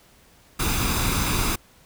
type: noise with comb filter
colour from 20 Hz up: pink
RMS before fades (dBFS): -23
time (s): 0.59-1.56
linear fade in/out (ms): 10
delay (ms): 0.81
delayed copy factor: +0.55
effects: pink hiss -55 dBFS RMS until 1.85 s